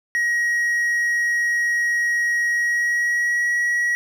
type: tone with pitch glide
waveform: triangle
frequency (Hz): 1896 to 1915.8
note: A#6 to A#6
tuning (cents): +29 to +47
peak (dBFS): -16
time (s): 0.15-3.95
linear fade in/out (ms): 0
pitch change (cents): +18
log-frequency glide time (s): 2.48-3.5
effects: none